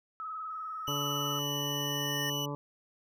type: tone with vibrato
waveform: sine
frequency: 1279 Hz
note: D#6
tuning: 47 cents sharp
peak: -36 dBFS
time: 0.2-1.39 s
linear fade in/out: 0 ms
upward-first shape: sine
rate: 20 Hz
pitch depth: 50 cents each way
type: tone with exponential growth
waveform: square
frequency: 1831 Hz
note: A#6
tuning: 32 cents flat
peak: -35 dBFS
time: 0.5-2.3 s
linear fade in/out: 5 ms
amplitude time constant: 390 ms
type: tone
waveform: 35% pulse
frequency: 2960 Hz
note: F#7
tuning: in tune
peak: -32 dBFS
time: 0.87-2.46 s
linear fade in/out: 10 ms
type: harmonic tone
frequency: 144.1 Hz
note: D3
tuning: 33 cents flat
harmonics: 1 / 2 / 3 / 4 / 6 / 7 / 8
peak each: -37 / -40 / -42 / -43 / -45 / -45 / -46 dBFS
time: 0.88-2.55 s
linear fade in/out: 0 ms
effects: none